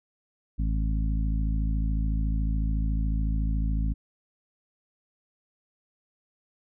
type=harmonic tone; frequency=53.9 Hz; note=A1; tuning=35 cents flat; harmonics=1 / 2 / 3 / 4 / 5; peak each=-24 / -35 / -34 / -37 / -39 dBFS; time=0.58-3.94 s; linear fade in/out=20 ms; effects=none